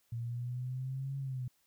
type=exponential two-way sweep; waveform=sine; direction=up then down; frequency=115.7 to 138 to 123.7 Hz; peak=-35 dBFS; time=0.12-1.48 s; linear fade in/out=5 ms; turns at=1.18 s; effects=white hiss -73 dBFS RMS until 1.66 s